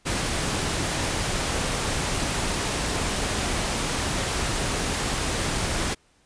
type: noise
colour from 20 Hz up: pink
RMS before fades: -26 dBFS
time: 0.05-5.95 s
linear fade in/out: 20 ms
effects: pink hiss -62 dBFS RMS until 6.25 s + resampled to 22050 Hz